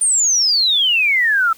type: exponential sweep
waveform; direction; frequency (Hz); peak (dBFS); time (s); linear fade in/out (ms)
sine; down; 9180 to 1302; -12; 0.01-1.53; 5
effects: white hiss -46 dBFS RMS until 1.57 s